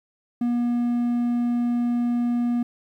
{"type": "tone", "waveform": "triangle", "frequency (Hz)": 240, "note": "B3", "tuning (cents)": -49, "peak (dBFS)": -18, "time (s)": [0.41, 2.63], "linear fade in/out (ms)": 5, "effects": ["10-bit"]}